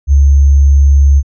sine tone with sample-and-hold, 69.9 Hz, C#2, 15 cents sharp, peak -3 dBFS, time 0.07-1.23 s, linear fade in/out 50 ms, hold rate 6300 Hz, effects resampled to 22050 Hz

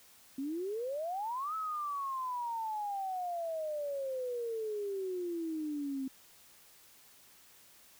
sine exponential two-way sweep, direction up then down, 261.6 to 1309 to 261.6 Hz, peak -34 dBFS, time 0.38-6.08 s, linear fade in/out 5 ms, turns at 1.55 s, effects white hiss -60 dBFS RMS until 7.99 s

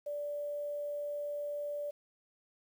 sine tone with quantisation, 583 Hz, D5, 13 cents flat, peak -35 dBFS, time 0.06-1.91 s, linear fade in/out 10 ms, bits 10, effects none

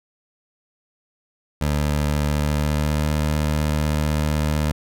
20% pulse tone with pitch glide, 74 to 75.86 Hz, D2 to D#2, +14 to -43 cents, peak -14 dBFS, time 1.61-4.72 s, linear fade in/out 5 ms, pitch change +43 cents, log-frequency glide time 2.34-3.1 s, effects none

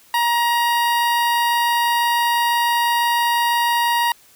sawtooth tone with notch filter, 946 Hz, A#5, 25 cents sharp, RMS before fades -18 dBFS, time 0.14-4.12 s, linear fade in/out 2 ms, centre 6800 Hz, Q 1.3, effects white hiss -51 dBFS RMS until 4.35 s

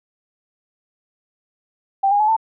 sine tone with pitch steps, 784 / 817.8 / 853 / 889.7 Hz, G5 / G#5 / G#5 / A5, 0 / -27 / +46 / +19 cents, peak -13 dBFS, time 2.03-2.366 s, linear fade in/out 10 ms, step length 84 ms, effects none

